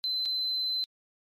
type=tone with dropouts; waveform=sine; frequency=4058 Hz; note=B7; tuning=46 cents sharp; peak=-26 dBFS; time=0.04-0.84 s; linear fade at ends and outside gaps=0 ms; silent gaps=0.253-0.257 s; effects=tanh soft clip ceiling -23 dBFS + MP3 64 kbps